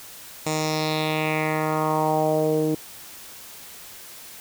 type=tone with low-pass filter sweep; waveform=10% pulse; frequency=155.56 Hz; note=D#3; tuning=in tune; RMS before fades=-23 dBFS; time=0.46-2.75 s; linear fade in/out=5 ms; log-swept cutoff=7800 to 360 Hz; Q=2.9; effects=white hiss -42 dBFS RMS until 4.4 s